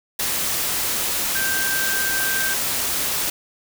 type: tone in noise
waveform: sine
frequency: 1568 Hz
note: G6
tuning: in tune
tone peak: -23 dBFS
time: 1.35-2.54 s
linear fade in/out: 5 ms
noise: white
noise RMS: -23 dBFS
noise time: 0.19-3.3 s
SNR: -3 dB
effects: none